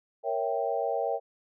sine chord, A# diminished seventh, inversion none, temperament equal, 466.2 / 554.4 / 659.3 / 784 Hz, A#4 / C#5 / E5 / G5, 0 / 0 / 0 / 0 cents, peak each -32 dBFS, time 0.23-1.2 s, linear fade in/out 50 ms, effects none

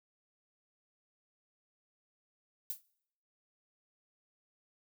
violet noise with exponential decay, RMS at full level -34 dBFS, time 2.7-2.82 s, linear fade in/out 1 ms, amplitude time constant 26 ms, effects noise-tail reverb RT60 0.7 s tail -23 dB re dry

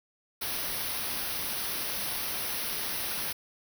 white band-stop noise, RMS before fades -33 dBFS, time 0.41-3.33 s, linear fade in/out 10 ms, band 6000 to 9200 Hz, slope 96 dB/octave, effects none

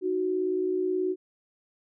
sine tone pair together, 311.1 / 369.7 Hz, D#4 / F#4, 0 / -1 cents, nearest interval minor third, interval 299 cents, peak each -32 / -25 dBFS, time 0.01-1.16 s, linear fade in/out 50 ms, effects none

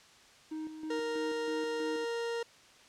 triangle tone with tremolo, 312.9 Hz, D#4, 10 cents sharp, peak -34 dBFS, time 0.51-2.05 s, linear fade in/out 10 ms, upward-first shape square, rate 3.1 Hz, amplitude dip 55%
40% pulse tone, 466.2 Hz, A#4, in tune, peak -32 dBFS, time 0.9-2.43 s, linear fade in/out 5 ms
effects white hiss -58 dBFS RMS until 2.88 s + low-pass 6000 Hz 12 dB/octave

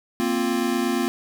square chord, Bb suspended second, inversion none, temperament equal, 233.1 / 261.6 / 349.2 Hz, Bb3 / C4 / F4, 0 / 0 / 0 cents, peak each -26 dBFS, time 0.2-1.08 s, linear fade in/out 0 ms, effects none

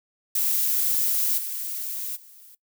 violet noise with level steps, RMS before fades -23 / -31 / -49 dBFS, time 0.35-2.55 s, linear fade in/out 5 ms, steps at 1.37 / 2.15 s, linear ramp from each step 20 ms, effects noise-tail reverb RT60 0.1 s tail -19 dB re dry

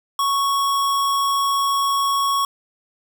square tone, 1108.7 Hz, C#6, in tune, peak -18 dBFS, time 0.19-2.45 s, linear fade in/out 2 ms, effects none

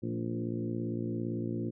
harmonic tone with a mistuned harmonic, 57.7 Hz, A#1, 17 cents flat, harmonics 2 / 3 / 4 / 5 / 6 / 7 / 8 / 9, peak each -37 / -41 / -37 / -39 / -38 / -50 / -50 / -49 dBFS, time 0.02-1.71 s, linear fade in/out 20 ms, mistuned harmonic 4, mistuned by -31 cents, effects none

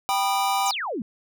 square chord, G augmented, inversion none, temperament just, 784 / 980 / 1225 Hz, G5 / B5 / D#6, 0 / -14 / -27 cents, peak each -24 / -27 / -29 dBFS, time 0.09-0.71 s, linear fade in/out 0 ms
sine exponential sweep, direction down, 7902 to 194.1 Hz, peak -26 dBFS, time 0.66-1.02 s, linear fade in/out 2 ms
effects none

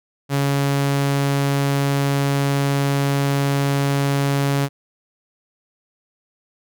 sawtooth tone, 139.9 Hz, C#3, 16 cents sharp, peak -13 dBFS, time 0.29-4.69 s, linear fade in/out 50 ms, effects none

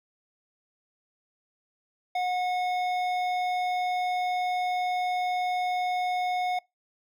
sine tone with hard clipping, 727 Hz, F#5, 31 cents flat, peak -27 dBFS, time 2.15-6.59 s, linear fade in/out 5 ms, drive 11 dB, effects noise-tail reverb RT60 0.2 s tail -24 dB re dry

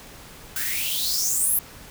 blue noise with high-pass filter sweep, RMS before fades -24 dBFS, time 0.56-1.59 s, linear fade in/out 2 ms, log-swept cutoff 1500 to 12000 Hz, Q 6.9, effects pink hiss -44 dBFS RMS until 1.9 s

